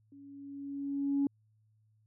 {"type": "tone with level ramp", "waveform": "sine", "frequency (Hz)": 280, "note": "C#4", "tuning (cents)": 18, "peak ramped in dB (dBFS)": [-51, -24], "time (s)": [0.12, 1.27], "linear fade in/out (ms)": 2, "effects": ["tanh soft clip ceiling -22 dBFS", "added 108 Hz sine -66 dBFS peak until 2.06 s"]}